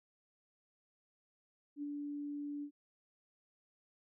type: tone with ADSR envelope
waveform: sine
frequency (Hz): 290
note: D4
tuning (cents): -22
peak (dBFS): -37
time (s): 1.76-2.71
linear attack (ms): 65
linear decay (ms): 25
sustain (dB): -2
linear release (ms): 80
effects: none